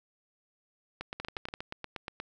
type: two click trains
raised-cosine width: 0.3 ms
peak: -21 / -21 dBFS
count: 11 / 5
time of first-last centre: 1.01-2.2 / 1.2-1.539 s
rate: 8.4 / 11.8 Hz
effects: none